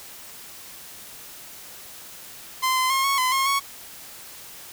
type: tone with pitch steps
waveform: sawtooth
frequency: 1036 / 1030 / 1072 / 1103 / 1020 / 1076 / 1109 Hz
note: C6 / C6 / C6 / C#6 / C6 / C6 / C#6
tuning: -17 / -28 / +42 / -9 / -44 / +48 / 0 cents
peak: -16 dBFS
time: 2.62-3.6 s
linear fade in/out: 20 ms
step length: 140 ms
effects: white hiss -42 dBFS RMS until 4.72 s